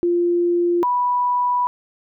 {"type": "tone pair in turn", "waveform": "sine", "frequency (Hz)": [347.7, 983.4], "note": ["F4", "B5"], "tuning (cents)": [-8, -8], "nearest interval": "octave + tritone", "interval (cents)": 1800, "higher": "second", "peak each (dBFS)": [-15, -16], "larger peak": "first", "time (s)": [[0.03, 0.83], [0.83, 1.67]], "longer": "second", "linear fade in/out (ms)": 0, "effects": []}